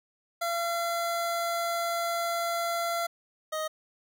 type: tone pair in turn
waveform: 25% pulse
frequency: 682 / 624.6 Hz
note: F5 / D#5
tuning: -41 / +7 cents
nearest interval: major second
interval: 152 cents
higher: first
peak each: -24 / -26 dBFS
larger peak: first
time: 0.41-3.07 / 3.52-3.68 s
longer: first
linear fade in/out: 10 ms
effects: none